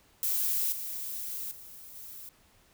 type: noise with level steps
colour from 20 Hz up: violet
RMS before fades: -29 / -37 / -48 / -45 dBFS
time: 0.23-2.29 s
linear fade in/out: 0 ms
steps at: 0.72 / 1.51 / 1.95 s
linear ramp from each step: 5 ms
effects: pink hiss -63 dBFS RMS until 2.73 s